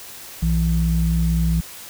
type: tone pair together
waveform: sine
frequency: 61.14 / 165.5 Hz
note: B1 / E3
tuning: -17 / +7 cents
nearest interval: octave + perfect fourth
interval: 1724 cents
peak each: -18 dBFS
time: 0.42-1.61 s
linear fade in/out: 10 ms
effects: tanh soft clip ceiling -8 dBFS + white hiss -38 dBFS RMS until 1.89 s